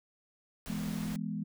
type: noise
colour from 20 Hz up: pink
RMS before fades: -45 dBFS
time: 0.66-1.16 s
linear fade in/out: 0 ms
type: chord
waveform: sine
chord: E major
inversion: none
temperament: equal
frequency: 164.81 / 207.7 / 246.9 Hz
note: E3 / G#3 / B3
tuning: 0 / 0 / 0 cents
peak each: -38 / -36 / -40 dBFS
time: 0.68-1.44 s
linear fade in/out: 10 ms
effects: none